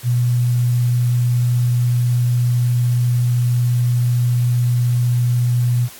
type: tone with quantisation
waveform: sine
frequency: 122 Hz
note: B2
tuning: 21 cents flat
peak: -13 dBFS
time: 0.03-5.89 s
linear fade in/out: 50 ms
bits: 7
effects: white hiss -39 dBFS RMS until 5.99 s + AAC 64 kbps